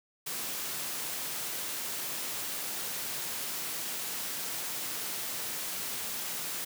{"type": "high-pass noise", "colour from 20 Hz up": "white", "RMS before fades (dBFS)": -36, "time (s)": [0.26, 6.65], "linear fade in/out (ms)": 10, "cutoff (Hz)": 110, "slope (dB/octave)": 24, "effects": []}